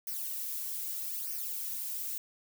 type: noise with flanger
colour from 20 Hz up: violet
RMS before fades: -37 dBFS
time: 0.07-2.18 s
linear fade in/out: 2 ms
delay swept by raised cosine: 0.26 to 2.96 ms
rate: 0.8 Hz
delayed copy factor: -0.9
effects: none